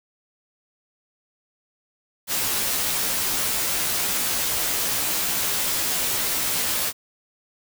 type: noise with comb filter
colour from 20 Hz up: white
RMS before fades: -24 dBFS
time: 2.27-6.93 s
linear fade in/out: 50 ms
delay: 14 ms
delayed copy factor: -0.7
effects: none